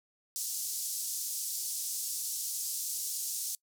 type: band-pass noise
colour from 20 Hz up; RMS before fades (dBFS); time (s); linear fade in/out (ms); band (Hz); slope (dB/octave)
pink; -36; 0.36-3.55; 0; 5500 to 15000; 24
effects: noise-tail reverb RT60 0.1 s tail -24 dB re dry